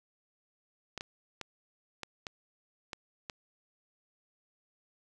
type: clicks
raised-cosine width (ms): 0.2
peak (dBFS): -21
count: 7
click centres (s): 0.977 / 1.009 / 1.413 / 2.033 / 2.268 / 2.932 / 3.298
effects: none